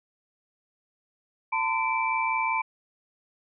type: tone cluster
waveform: sine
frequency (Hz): 898 / 1023 / 2331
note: A5 / C6 / D7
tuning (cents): +35 / -39 / -14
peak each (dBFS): -28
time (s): 1.52-2.62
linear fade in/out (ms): 10
effects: none